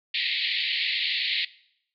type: band-pass noise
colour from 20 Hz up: white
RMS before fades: -27 dBFS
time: 0.14-1.45 s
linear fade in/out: 5 ms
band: 1900 to 4400 Hz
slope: 96 dB/octave
effects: noise-tail reverb RT60 0.7 s tail -20 dB re dry